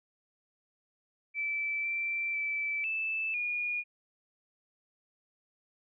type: tone with pitch steps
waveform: sine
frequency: 2320 / 2343 / 2317 / 2632 / 2438 Hz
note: D7 / D7 / D7 / E7 / D#7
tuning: -22 / -5 / -24 / -3 / -36 cents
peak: -30 dBFS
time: 1.34-3.84 s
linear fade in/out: 50 ms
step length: 500 ms
effects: none